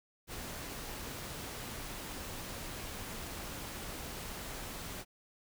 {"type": "noise", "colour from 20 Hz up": "pink", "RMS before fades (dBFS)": -43, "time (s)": [0.27, 5.05], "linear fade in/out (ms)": 50, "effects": []}